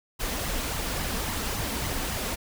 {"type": "noise with flanger", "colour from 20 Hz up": "pink", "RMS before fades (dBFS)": -30, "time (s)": [0.19, 2.36], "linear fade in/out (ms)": 20, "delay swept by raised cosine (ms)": [0.97, 4.47], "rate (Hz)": 3.6, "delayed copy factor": 0.55, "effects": []}